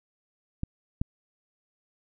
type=clicks; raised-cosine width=5 ms; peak=-17 / -14 dBFS; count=2; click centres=0.634 / 1.015 s; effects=none